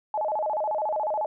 sine tone with vibrato, 728 Hz, F#5, 28 cents flat, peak -24 dBFS, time 0.14-1.26 s, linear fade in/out 2 ms, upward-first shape square, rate 14 Hz, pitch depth 280 cents each way, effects none

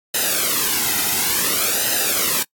white noise with flanger, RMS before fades -19 dBFS, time 0.14-2.43 s, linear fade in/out 5 ms, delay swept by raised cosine 0.88 to 1.78 ms, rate 0.57 Hz, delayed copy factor -0.75, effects noise-tail reverb RT60 0.1 s tail -25 dB re dry + AAC 64 kbps

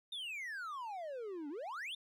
triangle exponential two-way sweep, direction down then up, 3705 to 277.2 to 3705 Hz, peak -39 dBFS, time 0.12-1.95 s, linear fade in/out 5 ms, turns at 1.49 s, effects none

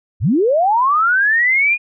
sine linear sweep, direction up, 65.7 to 2467 Hz, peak -11 dBFS, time 0.2-1.78 s, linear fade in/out 50 ms, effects none

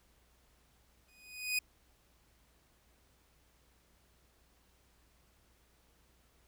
sawtooth tone with exponential growth, 2489 Hz, D#7, in tune, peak -25 dBFS, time 1.08-1.59 s, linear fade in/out 5 ms, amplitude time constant 110 ms, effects added 60 Hz sine -70 dBFS peak until 6.47 s + pink hiss -70 dBFS RMS until 6.47 s

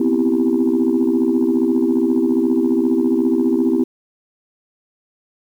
sine chord, C major seventh, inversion third, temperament equal, 246.9 / 261.6 / 329.6 / 392 Hz, B3 / C4 / E4 / G4, 0 / 0 / 0 / 0 cents, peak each -18 / -18 / -17 / -20 dBFS, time 0-3.84 s, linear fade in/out 5 ms, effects tanh soft clip ceiling -7 dBFS + 8-bit

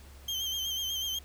35% pulse tone with vibrato, 3150 Hz, G7, 8 cents sharp, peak -29 dBFS, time 0.28-1.19 s, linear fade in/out 5 ms, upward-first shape sine, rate 8.1 Hz, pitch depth 46 cents each way, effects added 69 Hz sine -49 dBFS peak until 1.24 s + pink hiss -56 dBFS RMS until 1.24 s

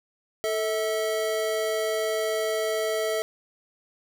square tone pair together, 440 / 646.2 Hz, A4 / E5, 0 / -35 cents, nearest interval perfect fifth, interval 665 cents, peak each -28 dBFS, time 0.44-3.22 s, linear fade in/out 0 ms, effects none

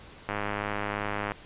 click train, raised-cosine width 0.5 ms, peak -15 dBFS, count 107, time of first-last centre 0.29-1.319 s, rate 103 Hz, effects pink hiss -49 dBFS RMS until 1.45 s + resampled to 8000 Hz

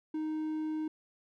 triangle tone, 311.1 Hz, D#4, in tune, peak -30 dBFS, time 0.14-0.88 s, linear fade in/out 5 ms, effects none

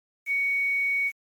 sine tone with quantisation, 2235 Hz, C#7, 14 cents sharp, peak -22 dBFS, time 0.26-1.12 s, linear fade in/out 50 ms, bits 8, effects MP3 96 kbps

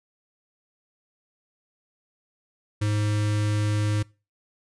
square tone with notch filter, 105 Hz, G#2, 19 cents sharp, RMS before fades -24 dBFS, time 2.81-4.03 s, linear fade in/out 10 ms, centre 740 Hz, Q 1.5, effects noise-tail reverb RT60 0.3 s tail -23 dB re dry + resampled to 24000 Hz

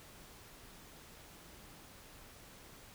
silence, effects pink hiss -56 dBFS RMS until 2.94 s

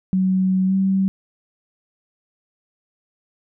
sine tone with pitch glide, 187.6 to 192.1 Hz, F#3 to G3, +24 to -35 cents, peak -15 dBFS, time 0.13-1.08 s, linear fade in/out 0 ms, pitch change +41 cents, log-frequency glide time 0.66-0.74 s, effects none

